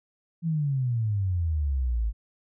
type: exponential sweep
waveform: sine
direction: down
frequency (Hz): 170 to 51.91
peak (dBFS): -23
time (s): 0.42-2.13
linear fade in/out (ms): 50
effects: none